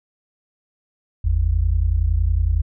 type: tone pair together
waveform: sine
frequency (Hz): 50.98 / 81.8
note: G#1 / E2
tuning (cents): -31 / -13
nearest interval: minor sixth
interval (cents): 818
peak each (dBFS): -18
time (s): 1.24-2.62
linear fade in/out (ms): 10
effects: none